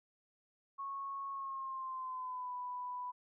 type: tone with pitch glide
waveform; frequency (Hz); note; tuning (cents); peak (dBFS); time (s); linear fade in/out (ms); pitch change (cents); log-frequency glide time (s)
sine; 1100 to 991.4; C#6 to B5; -14 to +6; -39; 0.78-3.12; 20; -180; 1.31-2.53
effects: none